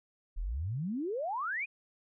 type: exponential sweep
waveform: sine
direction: up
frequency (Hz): 34.84 to 2550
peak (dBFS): -32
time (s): 0.36-1.66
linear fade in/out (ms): 20
effects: none